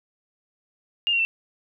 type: tone with pitch steps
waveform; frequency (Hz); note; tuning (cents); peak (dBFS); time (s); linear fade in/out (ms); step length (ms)
sine; 2821 / 2752 / 2684; F7 / F7 / E7; +17 / -26 / +31; -19; 1.07-1.25; 0; 60
effects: none